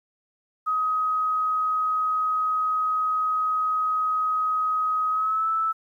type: tone with pitch glide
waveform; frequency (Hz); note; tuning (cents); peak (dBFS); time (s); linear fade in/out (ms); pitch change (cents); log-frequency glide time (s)
sine; 1262 to 1313.3; D#6 to E6; +24 to -7; -21; 0.66-5.73; 20; +69; 5.1-5.48
effects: 10-bit